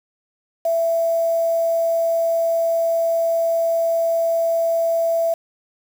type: tone with quantisation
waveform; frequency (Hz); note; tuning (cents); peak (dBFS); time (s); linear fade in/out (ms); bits
sine; 665; E5; +15; -16; 0.65-5.34; 5; 6
effects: none